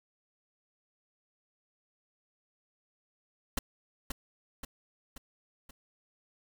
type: noise with echo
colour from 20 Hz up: pink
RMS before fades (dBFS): -30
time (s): 3.57-3.59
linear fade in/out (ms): 5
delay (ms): 530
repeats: 4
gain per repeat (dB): -5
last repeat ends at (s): 5.71
effects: none